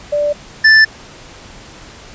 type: tone pair in turn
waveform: sine / square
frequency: 587.3 / 1759.9 Hz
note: D5 / A6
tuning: 0 / 0 cents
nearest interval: octave + perfect fifth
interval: 1900 cents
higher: second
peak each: -12 / -5 dBFS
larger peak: second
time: 0.12-0.33 / 0.64-0.85 s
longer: neither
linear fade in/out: 10 ms
effects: pink hiss -37 dBFS RMS until 2.14 s + resampled to 16000 Hz